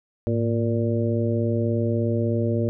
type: harmonic tone with a mistuned harmonic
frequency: 116.54 Hz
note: A#2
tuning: in tune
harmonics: 1 / 2 / 3 / 4 / 5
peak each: -23 / -26 / -28 / -29 / -30 dBFS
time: 0.27-2.69 s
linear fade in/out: 0 ms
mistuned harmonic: 1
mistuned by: -120 cents
effects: none